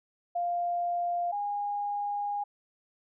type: tone pair in turn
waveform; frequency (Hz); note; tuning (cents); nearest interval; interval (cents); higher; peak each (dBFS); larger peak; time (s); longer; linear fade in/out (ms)
sine; 698.5 / 818; F5 / G#5; 0 / -26; minor third; 274; second; -27 / -29; first; 0.35-1.32 / 1.32-2.44; second; 10
effects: none

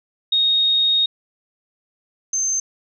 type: tone pair in turn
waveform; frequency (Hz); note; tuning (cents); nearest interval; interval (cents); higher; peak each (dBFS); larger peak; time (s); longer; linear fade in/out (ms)
sine; 3729 / 6271; A#7 / G8; 0 / 0; major sixth; 900; second; -14 / -18; first; 0.32-1.06 / 2.33-2.6; first; 5
effects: none

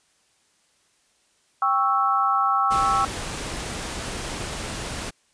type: chord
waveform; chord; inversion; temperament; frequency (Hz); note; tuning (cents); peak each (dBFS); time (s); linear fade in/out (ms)
sine; C# diminished; second; equal with one note detuned; 789 / 1108.7 / 1318.5; G5 / C#6 / E6; +11 / 0 / 0; -24 / -23 / -21; 1.62-3.05; 2
type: noise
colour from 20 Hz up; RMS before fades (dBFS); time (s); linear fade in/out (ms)
pink; -31; 2.7-5.11; 20
effects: white hiss -64 dBFS RMS until 5.33 s + resampled to 22050 Hz

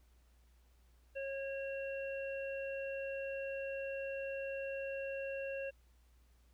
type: harmonic tone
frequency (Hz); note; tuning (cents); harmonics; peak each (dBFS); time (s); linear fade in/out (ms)
546; C#5; -26; 1 / 3 / 5; -39 / -49 / -47; 1.15-5.71; 20
effects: added 60 Hz sine -64 dBFS peak until 6.53 s + pink hiss -75 dBFS RMS until 6.53 s

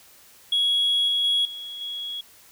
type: tone with level steps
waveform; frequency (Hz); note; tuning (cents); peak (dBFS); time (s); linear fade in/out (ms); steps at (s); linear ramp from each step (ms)
sine; 3332; G#7; +5; -17 / -19 / -17 / -33 / -29; 0.52-2.21; 5; 1.08 / 1.24 / 1.45 / 1.81; 2
effects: tanh soft clip ceiling -16 dBFS + white hiss -52 dBFS RMS until 2.51 s

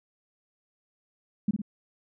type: tone with echo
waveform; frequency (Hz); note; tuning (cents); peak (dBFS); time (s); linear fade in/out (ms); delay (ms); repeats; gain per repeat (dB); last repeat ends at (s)
sine; 207; G#3; -5; -20; 1.48-1.51; 5; 54; 2; -5; 1.618
effects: none

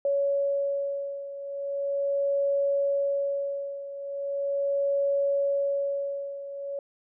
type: beating tone pair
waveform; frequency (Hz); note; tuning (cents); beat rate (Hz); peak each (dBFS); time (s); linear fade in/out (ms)
sine; 560 / 560.39; C#5 / C#5; +18 / +19; 0.39; -26 / -30; 0.05-6.79; 2
effects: none

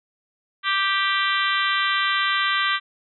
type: harmonic tone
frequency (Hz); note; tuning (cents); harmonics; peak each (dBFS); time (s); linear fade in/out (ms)
392; G4; 0; 3 / 4 / 5 / 6 / 7 / 8 / 9 / 10; -24 / -25 / -26 / -31 / -33 / -28 / -30 / -32; 0.63-2.8; 50
effects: none

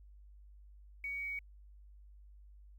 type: tone with quantisation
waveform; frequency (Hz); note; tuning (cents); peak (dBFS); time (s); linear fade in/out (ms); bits
sine; 2249; C#7; +24; -37; 1.04-1.39; 2; 11
effects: added 50 Hz sine -54 dBFS peak until 2.78 s + Opus 48 kbps

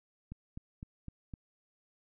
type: click train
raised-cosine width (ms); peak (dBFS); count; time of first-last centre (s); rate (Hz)
5; -30; 5; 0.32-1.338; 3.93
effects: none

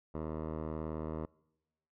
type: tone with low-pass filter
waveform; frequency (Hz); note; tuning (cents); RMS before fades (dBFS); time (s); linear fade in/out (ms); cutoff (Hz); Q
10% pulse; 78.5; D#2; +16; -39; 0.14-1.26; 10; 860; 1.7
effects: noise-tail reverb RT60 1.0 s tail -26 dB re dry

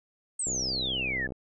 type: exponential sweep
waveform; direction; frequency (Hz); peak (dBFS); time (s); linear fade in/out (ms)
sine; down; 8560 to 1692; -28; 0.39-1.27; 5
type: click train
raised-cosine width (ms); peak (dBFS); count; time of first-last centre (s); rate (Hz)
2; -25; 56; 0.47-1.321; 64.6
effects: none

